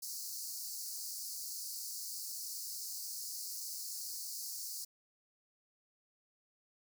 pink high-pass noise, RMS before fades -43 dBFS, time 0.02-4.85 s, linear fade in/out 10 ms, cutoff 4400 Hz, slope 96 dB/octave, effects none

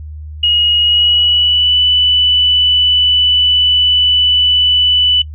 sine tone with pitch glide, 2886 to 2981 Hz, F#7 to F#7, -44 to +12 cents, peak -8 dBFS, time 0.43-5.22 s, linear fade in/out 5 ms, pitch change +56 cents, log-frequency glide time 0.81-1.8 s, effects noise-tail reverb RT60 0.1 s tail -22 dB re dry + added 76 Hz sine -25 dBFS peak until 5.34 s

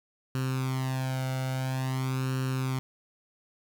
sawtooth tone with flanger, 130.81 Hz, C3, in tune, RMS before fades -30 dBFS, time 0.35-2.79 s, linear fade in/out 0 ms, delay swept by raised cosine 0.71 to 1.4 ms, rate 0.49 Hz, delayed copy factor +0.75, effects none

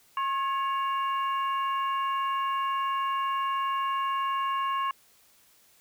harmonic tone with a mistuned harmonic, 560 Hz, C#5, 18 cents sharp, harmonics 2 / 3 / 4 / 5, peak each -26 / -40 / -44 / -39 dBFS, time 0.17-4.91 s, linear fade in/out 2 ms, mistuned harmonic 2, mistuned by -60 cents, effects white hiss -61 dBFS RMS until 5.8 s

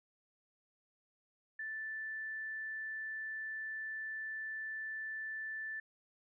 sine tone, 1760 Hz, A6, in tune, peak -39 dBFS, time 1.59-5.8 s, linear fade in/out 5 ms, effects none

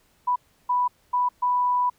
sine tone bursts at uneven times, 987.8 Hz, B5, in tune, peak -19 dBFS, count 4, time 0.27-0.36 / 0.69-0.88 / 1.13-1.29 / 1.42-1.9 s, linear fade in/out 10 ms, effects pink hiss -63 dBFS RMS until 1.98 s

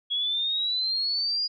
sine exponential sweep, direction up, 3322 to 4894 Hz, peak -24 dBFS, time 0.1-1.48 s, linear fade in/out 20 ms, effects none

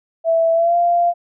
sine tone with pitch glide, 659.3 to 693.3 Hz, E5 to F5, 0 to -13 cents, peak -12 dBFS, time 0.24-1.14 s, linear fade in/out 50 ms, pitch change +87 cents, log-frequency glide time 0.53-0.76 s, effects none

